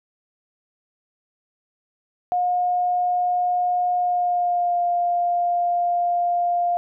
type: tone with pitch glide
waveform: sine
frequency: 717 to 701 Hz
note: F5 to F5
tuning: +45 to +6 cents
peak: -18 dBFS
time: 2.32-6.77 s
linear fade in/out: 0 ms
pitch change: -39 cents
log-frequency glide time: 3.95-4.82 s
effects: none